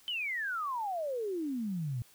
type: exponential sweep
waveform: sine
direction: down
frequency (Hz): 3100 to 114.9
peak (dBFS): -32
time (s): 0.08-2.02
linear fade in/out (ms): 0
effects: white hiss -61 dBFS RMS until 2.14 s